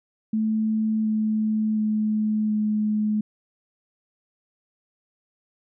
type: tone with pitch steps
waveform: sine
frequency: 218.3 / 216.4 / 214.5 / 212.7 Hz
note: A3 / A3 / A3 / G#3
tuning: -13 / -29 / -44 / +42 cents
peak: -20 dBFS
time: 0.33-3.21 s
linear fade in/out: 5 ms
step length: 720 ms
effects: none